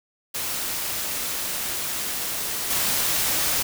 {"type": "noise with level steps", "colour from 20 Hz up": "white", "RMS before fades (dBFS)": [-28, -23], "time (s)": [0.34, 3.63], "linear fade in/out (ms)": 10, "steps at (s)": 2.7, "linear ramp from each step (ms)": 5, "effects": []}